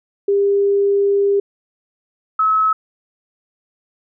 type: tone pair in turn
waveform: sine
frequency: 400.4 / 1290.8 Hz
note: G4 / E6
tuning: +37 / -37 cents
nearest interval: octave + minor sixth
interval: 2026 cents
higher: second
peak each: -12 dBFS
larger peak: neither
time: 0.28-1.4 / 2.39-2.73 s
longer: first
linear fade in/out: 5 ms
effects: none